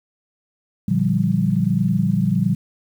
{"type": "chord", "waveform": "sine", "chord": "G minor seventh", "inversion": "first", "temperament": "equal", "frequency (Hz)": [116.54, 146.83, 174.61, 196], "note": ["Bb2", "D3", "F3", "G3"], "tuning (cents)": [0, 0, 0, 0], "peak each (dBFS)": [-23, -23, -20, -20], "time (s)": [0.88, 2.55], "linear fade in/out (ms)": 5, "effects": ["8-bit"]}